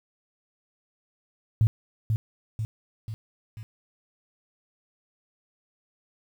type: tone with echo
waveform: sine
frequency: 110 Hz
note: A2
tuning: in tune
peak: -16 dBFS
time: 1.61-1.67 s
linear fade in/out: 0 ms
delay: 490 ms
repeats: 4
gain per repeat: -5 dB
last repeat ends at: 3.63 s
effects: 9-bit